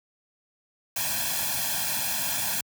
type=noise with comb filter; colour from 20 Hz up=white; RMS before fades=-28 dBFS; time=0.96-2.61 s; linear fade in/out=5 ms; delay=1.2 ms; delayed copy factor=+1; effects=high-pass 80 Hz 12 dB/octave